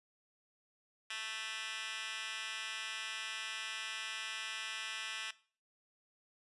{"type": "tone with high-pass filter", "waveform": "10% pulse", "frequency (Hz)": 220, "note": "A3", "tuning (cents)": 0, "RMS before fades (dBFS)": -42, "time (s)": [1.1, 5.31], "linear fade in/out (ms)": 5, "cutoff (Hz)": 2200, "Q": 9.8, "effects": ["noise-tail reverb RT60 0.4 s tail -18 dB re dry", "resampled to 24000 Hz"]}